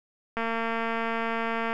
click train, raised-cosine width 0.5 ms, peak -15 dBFS, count 311, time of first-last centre 0.37-1.73 s, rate 228 Hz, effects none

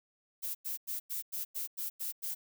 violet noise bursts, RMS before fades -37 dBFS, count 9, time 0.42-2.35 s, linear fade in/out 20 ms, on 130 ms, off 95 ms, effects none

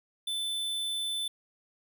square tone, 3520 Hz, A7, in tune, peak -31 dBFS, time 0.27-1.28 s, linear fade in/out 5 ms, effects none

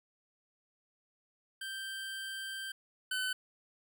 25% pulse tone pair in turn, 1568 / 1514.2 Hz, G6 / F#6, 0 / +40 cents, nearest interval minor second, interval 60 cents, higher first, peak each -35 / -29 dBFS, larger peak second, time 1.61-2.72 / 3.11-3.33 s, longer first, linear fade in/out 5 ms, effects none

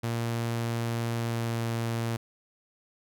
sawtooth tone with pitch glide, 116.54 to 115.6 Hz, A#2 to A#2, 0 to -14 cents, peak -24 dBFS, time 0.03-2.17 s, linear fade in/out 10 ms, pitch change -14 cents, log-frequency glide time 1.17-1.59 s, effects none

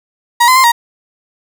35% pulse tone with pitch steps, 952 / 1025 / 1047 / 942 Hz, A#5 / C6 / C6 / A#5, +36 / -36 / +1 / +18 cents, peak -4 dBFS, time 0.4-0.72 s, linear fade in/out 10 ms, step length 80 ms, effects none

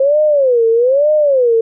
sine tone with vibrato, 526 Hz, C5, 9 cents sharp, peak -8 dBFS, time 0-1.61 s, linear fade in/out 5 ms, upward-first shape sine, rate 1.1 Hz, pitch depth 260 cents each way, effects none

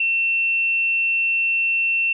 sine tone, 2700 Hz, E7, 41 cents sharp, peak -17 dBFS, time 0-2.13 s, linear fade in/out 5 ms, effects none

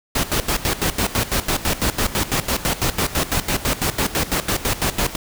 pink noise with tremolo, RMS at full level -19 dBFS, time 0.15-5.16 s, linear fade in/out 5 ms, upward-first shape square, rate 6 Hz, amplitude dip 80%, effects none

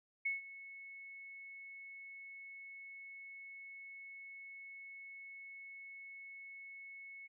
sine tone with ADSR envelope, 2200 Hz, C#7, 14 cents flat, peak -32 dBFS, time 0.25-7.28 s, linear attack 10 ms, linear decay 150 ms, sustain -17 dB, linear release 23 ms, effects none

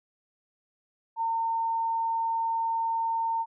sine tone, 910 Hz, A#5, 42 cents flat, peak -25 dBFS, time 1.16-3.46 s, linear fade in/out 50 ms, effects none

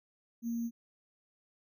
sine tone with sample-and-hold, 233.1 Hz, A#3, in tune, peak -32 dBFS, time 0.42-0.71 s, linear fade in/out 50 ms, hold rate 6300 Hz, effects none

